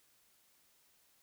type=silence; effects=white hiss -70 dBFS RMS until 1.22 s